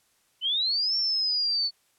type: linear two-way sweep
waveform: sine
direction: up then down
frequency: 2960 to 5460 to 4431 Hz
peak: -23 dBFS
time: 0.41-1.71 s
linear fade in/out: 50 ms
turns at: 0.96 s
effects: white hiss -67 dBFS RMS until 1.98 s + low-pass 12000 Hz 12 dB/octave